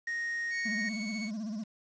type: tone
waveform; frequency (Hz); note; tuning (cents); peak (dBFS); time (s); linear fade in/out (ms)
triangle; 1864.7; A#6; 0; -30; 0.07-0.89; 5
type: tone with tremolo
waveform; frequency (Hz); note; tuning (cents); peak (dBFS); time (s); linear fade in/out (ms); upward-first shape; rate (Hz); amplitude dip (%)
sawtooth; 2215; C#7; -2; -33; 0.5-1.31; 50; sine; 14; 30
type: tone with vibrato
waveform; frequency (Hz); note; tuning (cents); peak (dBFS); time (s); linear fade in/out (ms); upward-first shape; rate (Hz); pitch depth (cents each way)
triangle; 215.6; A3; -35; -32; 0.65-1.64; 10; sine; 16; 110
effects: resampled to 16000 Hz + 9-bit